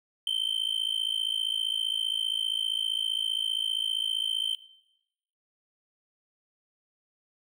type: tone with amplitude modulation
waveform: triangle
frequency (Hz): 3105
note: G7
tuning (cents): -17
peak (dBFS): -21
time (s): 0.27-4.55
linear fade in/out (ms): 2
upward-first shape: sine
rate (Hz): 55.2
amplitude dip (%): 90
effects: noise-tail reverb RT60 0.9 s tail -19 dB re dry